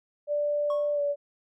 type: tone with pitch glide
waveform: sine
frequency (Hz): 587 to 575.3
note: D5 to D5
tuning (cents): -1 to -36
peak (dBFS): -24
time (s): 0.27-1.16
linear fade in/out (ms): 50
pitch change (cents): -35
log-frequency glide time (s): 0.94-1.01
type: tone with exponential decay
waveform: triangle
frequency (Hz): 1100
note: C#6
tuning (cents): -14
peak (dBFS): -29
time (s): 0.7-1.02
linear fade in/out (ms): 2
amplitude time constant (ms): 68
effects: none